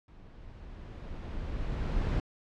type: noise with level ramp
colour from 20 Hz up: brown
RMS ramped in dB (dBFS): -52 to -28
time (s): 0.08-2.2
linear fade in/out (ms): 2
effects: low-pass 4000 Hz 12 dB/octave